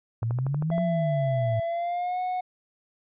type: exponential two-way sweep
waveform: sine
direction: up then down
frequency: 110 to 179.7 to 110 Hz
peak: -24 dBFS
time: 0.22-1.6 s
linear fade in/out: 5 ms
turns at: 0.82 s
type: click train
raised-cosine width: 1 ms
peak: -22 dBFS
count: 8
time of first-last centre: 0.23-0.781 s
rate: 12.7 Hz
type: tone with pitch glide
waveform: triangle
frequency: 668 to 732.7 Hz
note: E5 to F#5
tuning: +23 to -17 cents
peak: -24 dBFS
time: 0.71-2.41 s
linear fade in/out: 10 ms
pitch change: +160 cents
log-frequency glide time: 1.62-2.2 s
effects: resampled to 8000 Hz